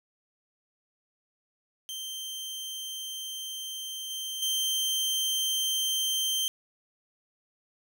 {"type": "tone with level steps", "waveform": "sawtooth", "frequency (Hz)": 3136, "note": "G7", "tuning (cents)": 0, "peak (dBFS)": [-32, -30, -23], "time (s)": [1.89, 6.48], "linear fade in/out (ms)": 0, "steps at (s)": [4.1, 4.42], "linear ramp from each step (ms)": 5, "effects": []}